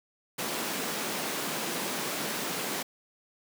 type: high-pass noise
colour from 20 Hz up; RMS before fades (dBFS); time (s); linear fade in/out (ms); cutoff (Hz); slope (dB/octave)
pink; -33; 0.38-2.83; 10; 190; 24
effects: none